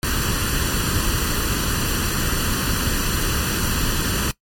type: noise with comb filter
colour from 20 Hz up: pink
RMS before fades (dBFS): -21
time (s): 0.03-4.31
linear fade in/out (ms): 0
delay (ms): 0.68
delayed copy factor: +0.7
effects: noise-tail reverb RT60 0.1 s tail -19 dB re dry + MP3 64 kbps